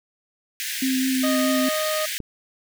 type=high-pass noise; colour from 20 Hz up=pink; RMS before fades=-29 dBFS; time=0.6-2.18 s; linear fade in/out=0 ms; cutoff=1600 Hz; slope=96 dB/octave
type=tone with vibrato; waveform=sine; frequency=261.6 Hz; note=C4; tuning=in tune; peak=-20 dBFS; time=0.82-1.69 s; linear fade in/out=5 ms; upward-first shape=triangle; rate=4.8 Hz; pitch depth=20 cents each way
type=harmonic tone; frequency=620 Hz; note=D#5; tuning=6 cents flat; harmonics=1 / 2 / 3 / 5 / 6 / 7; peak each=-24 / -30 / -34 / -38 / -40 / -41 dBFS; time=1.23-2.06 s; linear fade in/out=10 ms
type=click; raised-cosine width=3 ms; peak=-20 dBFS; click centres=2.203 s
effects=none